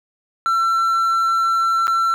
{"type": "tone with dropouts", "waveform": "triangle", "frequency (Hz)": 1347, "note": "E6", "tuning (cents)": 37, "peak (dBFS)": -13, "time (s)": [0.46, 2.14], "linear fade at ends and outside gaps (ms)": 0, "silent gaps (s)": [1.87, 1.879], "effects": []}